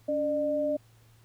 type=tone pair together; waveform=sine; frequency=283.6 / 600.9 Hz; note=C#4 / D5; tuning=+40 / +40 cents; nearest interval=octave + minor second; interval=1300 cents; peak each=-32 / -26 dBFS; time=0.08-0.77 s; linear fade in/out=10 ms; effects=added 113 Hz sine -57 dBFS peak until 1.24 s + pink hiss -64 dBFS RMS until 1.24 s